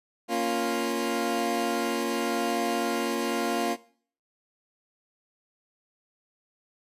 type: chord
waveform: 20% pulse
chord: Bb minor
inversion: none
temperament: equal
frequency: 233.1 / 277.2 / 349.2 Hz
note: Bb3 / Db4 / F4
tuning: 0 / 0 / 0 cents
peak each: -25 / -27 / -24 dBFS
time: 0.28-3.77 s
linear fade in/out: 50 ms
effects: noise-tail reverb RT60 0.5 s tail -19 dB re dry + resampled to 32000 Hz